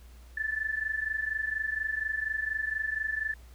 sine tone pair together, 1735.8 / 1760 Hz, A6 / A6, -24 / 0 cents, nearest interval unison, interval 24 cents, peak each -33 / -31 dBFS, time 0.37-3.34 s, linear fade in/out 5 ms, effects added 60 Hz sine -48 dBFS peak until 3.54 s + pink hiss -60 dBFS RMS until 3.54 s

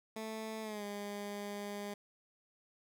15% pulse tone with pitch glide, 220 to 204.1 Hz, A3 to G#3, 0 to -30 cents, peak -34 dBFS, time 0.16-1.94 s, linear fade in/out 5 ms, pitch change -130 cents, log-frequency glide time 0.62-0.84 s, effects none

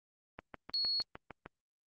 click train, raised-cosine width 0.5 ms, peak -28 dBFS, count 8, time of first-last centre 0.39-1.46 s, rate 6.54 Hz
sine tone, 4342 Hz, C#8, 37 cents flat, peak -31 dBFS, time 0.74-1.02 s, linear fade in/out 0 ms
effects Opus 24 kbps

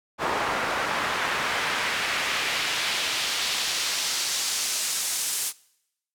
pink noise with band-pass filter sweep, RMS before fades -27 dBFS, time 0.18-5.53 s, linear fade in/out 50 ms, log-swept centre 970 to 9100 Hz, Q 1, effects noise-tail reverb RT60 0.8 s tail -22 dB re dry

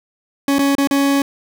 40% pulse tone with dropouts, 278.6 Hz, C#4, 9 cents sharp, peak -12 dBFS, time 0.48-1.22 s, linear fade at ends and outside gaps 2 ms, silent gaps 0.585-0.591 / 0.752-0.782 / 0.873-0.91 s, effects none

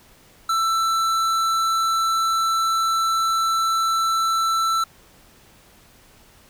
sine tone with tanh clipping, 1331 Hz, E6, 16 cents sharp, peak -20 dBFS, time 0.49-4.84 s, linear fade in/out 5 ms, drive 16 dB, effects pink hiss -52 dBFS RMS until 6.49 s

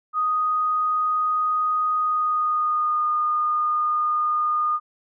sine tone with pitch glide, 1244.5 to 1222.4 Hz, D#6 to D#6, 0 to -31 cents, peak -19 dBFS, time 0.13-4.8 s, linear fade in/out 50 ms, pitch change -31 cents, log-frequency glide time 1.97-3.07 s, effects none

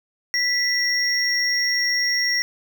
triangle tone pair together, 1970 / 5572 Hz, B6 / F8, -5 / -5 cents, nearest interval octave + tritone, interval 1800 cents, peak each -20 dBFS, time 0.34-2.42 s, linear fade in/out 0 ms, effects none

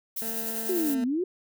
violet noise with tremolo, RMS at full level -31 dBFS, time 0.16-0.95 s, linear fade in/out 10 ms, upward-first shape sine, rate 10 Hz, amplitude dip 35%
20% pulse tone, 225.2 Hz, A3, 40 cents sharp, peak -31 dBFS, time 0.22-1.04 s, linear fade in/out 0 ms
sine exponential two-way sweep, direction down then up, 383.1 to 239 to 383.1 Hz, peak -24 dBFS, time 0.69-1.24 s, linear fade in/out 5 ms, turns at 1.04 s
effects none

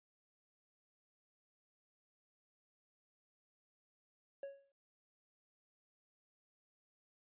triangle tone with exponential decay, 554.4 Hz, C#5, in tune, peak -38 dBFS, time 4.43-4.72 s, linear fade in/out 2 ms, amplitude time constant 62 ms, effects noise-tail reverb RT60 0.4 s tail -21 dB re dry + resampled to 8000 Hz

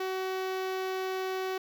sawtooth tone with notch filter, 376.6 Hz, F#4, 31 cents sharp, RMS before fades -33 dBFS, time 0-1.58 s, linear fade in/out 5 ms, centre 9000 Hz, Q 0.65, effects 11-bit

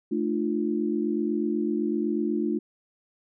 sine chord, D minor, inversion second, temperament equal with one note detuned, 220 / 301.2 / 349.2 Hz, A3 / D4 / F4, 0 / +44 / 0 cents, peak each -28 dBFS, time 0.11-2.59 s, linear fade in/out 10 ms, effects none

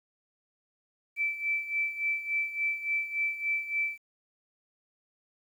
sine tone with tremolo, 2324 Hz, D7, 19 cents flat, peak -25 dBFS, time 1.16-3.98 s, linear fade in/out 50 ms, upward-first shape sine, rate 3.5 Hz, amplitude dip 75%, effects 10-bit

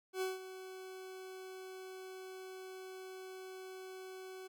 40% pulse tone with ADSR envelope, 375.7 Hz, F#4, 26 cents sharp, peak -33 dBFS, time 0.13-4.48 s, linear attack 85 ms, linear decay 170 ms, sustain -13 dB, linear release 15 ms, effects none

